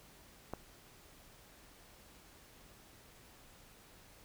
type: click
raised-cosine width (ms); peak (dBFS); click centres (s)
1; -25; 0.536
effects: pink hiss -60 dBFS RMS until 4.24 s